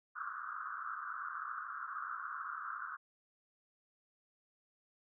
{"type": "band-pass noise", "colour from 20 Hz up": "white", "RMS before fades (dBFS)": -43, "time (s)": [0.15, 2.97], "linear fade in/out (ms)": 20, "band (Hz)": [1100, 1500], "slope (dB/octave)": 96, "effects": []}